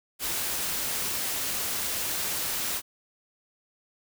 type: noise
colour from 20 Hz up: white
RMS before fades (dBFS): -30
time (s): 0.19-2.82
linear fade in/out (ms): 50
effects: none